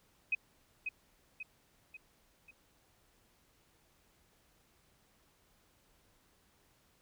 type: tone with echo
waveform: sine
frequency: 2524 Hz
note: D#7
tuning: 24 cents sharp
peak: -28 dBFS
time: 0.32-0.35 s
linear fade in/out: 5 ms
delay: 540 ms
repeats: 4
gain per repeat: -6 dB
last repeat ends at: 2.51 s
effects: pink hiss -70 dBFS RMS until 7.01 s